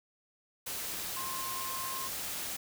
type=tone in noise; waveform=sine; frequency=1058 Hz; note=C6; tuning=19 cents sharp; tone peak=-39 dBFS; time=1.16-2.08 s; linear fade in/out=10 ms; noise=white; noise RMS=-38 dBFS; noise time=0.66-2.57 s; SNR=-4 dB; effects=none